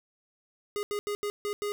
square tone bursts at uneven times, 412.1 Hz, G#4, 13 cents flat, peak -30 dBFS, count 6, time 0.76-0.83 / 0.91-0.99 / 1.07-1.15 / 1.23-1.3 / 1.45-1.53 / 1.62-1.72 s, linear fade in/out 0 ms, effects none

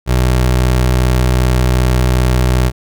25% pulse tone, 62.6 Hz, B1, 24 cents sharp, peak -6 dBFS, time 0.06-2.72 s, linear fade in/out 50 ms, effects none

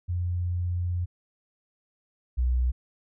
sine tone pair in turn, 88.4 / 62.06 Hz, F2 / B1, +22 / +9 cents, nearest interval tritone, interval 613 cents, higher first, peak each -25 / -21 dBFS, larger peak second, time 0.08-1.06 / 2.37-2.72 s, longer first, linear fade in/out 20 ms, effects none

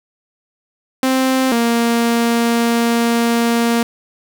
sawtooth tone pair in turn, 261.6 / 233.6 Hz, C4 / A#3, 0 / +4 cents, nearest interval major second, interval 196 cents, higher first, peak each -9 dBFS, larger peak neither, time 1.03-1.52 / 1.52-3.83 s, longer second, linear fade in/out 2 ms, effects none

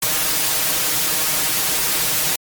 white noise with comb filter, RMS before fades -19 dBFS, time 0.02-2.36 s, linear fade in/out 5 ms, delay 6.4 ms, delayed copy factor +0.9, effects MP3 96 kbps

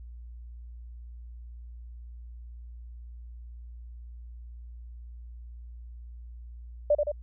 sine tone with echo, 590 Hz, D5, 8 cents sharp, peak -18 dBFS, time 6.9-6.95 s, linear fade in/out 5 ms, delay 84 ms, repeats 2, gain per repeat -4 dB, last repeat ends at 7.118 s, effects added 59 Hz sine -41 dBFS peak until 7.22 s

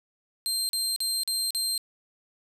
25% pulse tone bursts, 4166 Hz, C8, 8 cents flat, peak -21 dBFS, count 5, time 0.46-1.778 s, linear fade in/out 0 ms, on 230 ms, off 42 ms, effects none

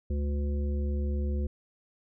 harmonic tone, 72 Hz, D2, 34 cents flat, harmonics 1 / 3 / 5 / 7, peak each -27 / -37 / -41 / -44 dBFS, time 0.1-1.47 s, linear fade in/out 5 ms, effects none

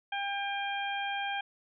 harmonic tone, 800 Hz, G5, 35 cents sharp, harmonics 1 / 2 / 3 / 4, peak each -34 / -37 / -39 / -40 dBFS, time 0.12-1.41 s, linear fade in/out 5 ms, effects none

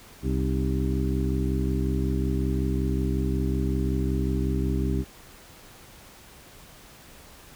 harmonic tone with a mistuned harmonic, 65.41 Hz, C2, in tune, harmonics 1 / 2 / 3 / 4 / 5 / 6, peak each -26 / -29 / -31 / -32 / -33 / -34 dBFS, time 0.22-5.05 s, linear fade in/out 50 ms, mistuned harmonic 5, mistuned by -75 cents, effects pink hiss -49 dBFS RMS until 7.55 s

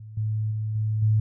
sine tone with level steps, 108.2 Hz, A2, 29 cents flat, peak -38 / -23 / -25 / -22 / -17 dBFS, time 0-1.2 s, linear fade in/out 5 ms, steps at 0.17 / 0.51 / 0.75 / 1.02 s, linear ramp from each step 5 ms, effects none

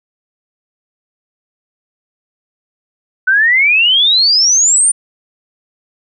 sine exponential sweep, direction up, 1488 to 9330 Hz, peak -7 dBFS, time 3.27-4.92 s, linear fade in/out 10 ms, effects none

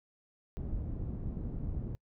pink low-pass noise, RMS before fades -37 dBFS, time 0.57-1.95 s, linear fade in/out 0 ms, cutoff 230 Hz, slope 12 dB/octave, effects noise-tail reverb RT60 0.1 s tail -26 dB re dry

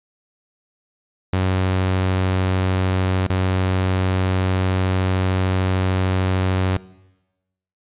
sawtooth tone with dropouts, 93.4 Hz, F#2, 17 cents sharp, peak -13 dBFS, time 1.33-6.77 s, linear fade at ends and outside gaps 0 ms, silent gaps 3.265-3.301 s, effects noise-tail reverb RT60 1.0 s tail -20 dB re dry + resampled to 8000 Hz

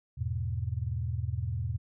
sine chord, E major, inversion none, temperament equal, 82.41 / 103.83 / 123.47 Hz, E2 / G#2 / B2, 0 / 0 / 0 cents, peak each -34 dBFS, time 0.17-1.78 s, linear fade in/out 20 ms, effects none

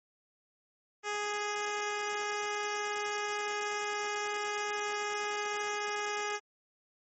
10% pulse tone, 415.3 Hz, G#4, in tune, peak -24 dBFS, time 1.03-6.4 s, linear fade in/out 50 ms, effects MP3 32 kbps

